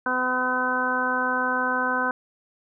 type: harmonic tone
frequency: 253.4 Hz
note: B3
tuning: 45 cents sharp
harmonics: 1 / 2 / 3 / 4 / 5 / 6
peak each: -31 / -31 / -32 / -27 / -31 / -25 dBFS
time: 0.06-2.11 s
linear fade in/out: 2 ms
effects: none